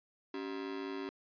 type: ring-modulated tone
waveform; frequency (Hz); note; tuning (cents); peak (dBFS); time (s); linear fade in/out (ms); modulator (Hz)
45% pulse; 333.1; E4; +18; -35; 0.34-1.09; 0; 52.4
effects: resampled to 11025 Hz